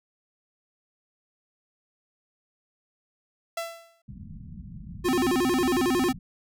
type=tone with exponential decay; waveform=sawtooth; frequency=670 Hz; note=E5; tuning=28 cents sharp; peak=-23 dBFS; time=3.57-4.02 s; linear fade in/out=5 ms; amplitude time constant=96 ms
type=low-pass noise; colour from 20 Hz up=white; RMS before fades=-41 dBFS; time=4.08-6.19 s; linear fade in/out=10 ms; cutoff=210 Hz; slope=48 dB/octave
type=tone with vibrato; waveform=square; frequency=302.3 Hz; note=D#4; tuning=50 cents flat; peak=-22 dBFS; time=5.04-6.13 s; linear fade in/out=20 ms; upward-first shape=square; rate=11 Hz; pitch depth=280 cents each way
effects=none